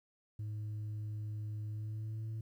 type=tone with pitch glide; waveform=sine; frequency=106.3 to 110.69 Hz; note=G#2 to A2; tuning=+41 to +11 cents; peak=-35 dBFS; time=0.39-2.41 s; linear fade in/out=5 ms; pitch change=+70 cents; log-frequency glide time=1.68-2.3 s; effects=tanh soft clip ceiling -37 dBFS + 12-bit